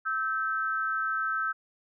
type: tone pair together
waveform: sine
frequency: 1306 / 1553.1 Hz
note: E6 / G6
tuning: -17 / -17 cents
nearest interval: minor third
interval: 300 cents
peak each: -29 / -30 dBFS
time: 0.05-1.53 s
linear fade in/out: 20 ms
effects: none